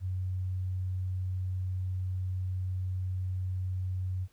sine tone, 92.6 Hz, F#2, 2 cents sharp, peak -30 dBFS, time 0-4.28 s, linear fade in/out 50 ms, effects pink hiss -68 dBFS RMS until 4.32 s

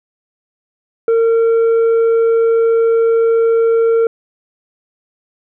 sine tone with tanh clipping, 456.9 Hz, A#4, 35 cents flat, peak -10 dBFS, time 1.08-4.07 s, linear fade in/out 2 ms, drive 4 dB, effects none

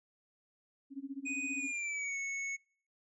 sine tone with tremolo, 274.5 Hz, C#4, 17 cents flat, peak -36 dBFS, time 0.9-1.72 s, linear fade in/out 50 ms, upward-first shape sine, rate 15 Hz, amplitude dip 95%
square tone with pitch glide, 2489 to 2205 Hz, D#7 to C#7, 0 to -10 cents, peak -36 dBFS, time 1.25-2.57 s, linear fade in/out 20 ms, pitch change -210 cents, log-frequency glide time 1.55-2.17 s
effects noise-tail reverb RT60 0.5 s tail -26 dB re dry + resampled to 22050 Hz

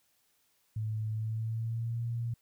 sine tone with pitch glide, 108.9 to 117.39 Hz, A2 to A#2, -17 to +13 cents, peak -31 dBFS, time 0.76-2.34 s, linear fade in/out 5 ms, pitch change +130 cents, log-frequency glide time 1.11-2.04 s, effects white hiss -72 dBFS RMS until 2.41 s

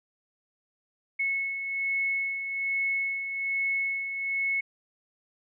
sine beating tone pair, 2194 / 2195.2 Hz, C#7 / C#7, -18 / -17 cents, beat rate 1.2 Hz, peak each -36 / -27 dBFS, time 1.19-4.61 s, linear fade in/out 10 ms, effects none

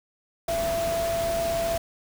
sine tone in noise, 670 Hz, E5, 28 cents sharp, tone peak -24 dBFS, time 0.48-1.78 s, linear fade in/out 5 ms, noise pink, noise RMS -33 dBFS, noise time 0.48-1.78 s, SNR +6 dB, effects none

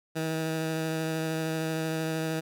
15% pulse tone with vibrato, 160 Hz, D#3, 49 cents sharp, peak -22 dBFS, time 0.15-2.41 s, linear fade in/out 20 ms, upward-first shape triangle, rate 13 Hz, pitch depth 15 cents each way, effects none

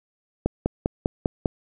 click train, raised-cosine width 2 ms, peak -7 dBFS, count 6, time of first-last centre 0.46-1.458 s, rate 5.01 Hz, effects none

